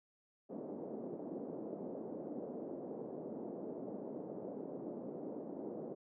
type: band-pass noise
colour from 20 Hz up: pink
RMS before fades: -45 dBFS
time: 0.49-5.95 s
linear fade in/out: 20 ms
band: 220 to 580 Hz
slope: 24 dB/octave
effects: none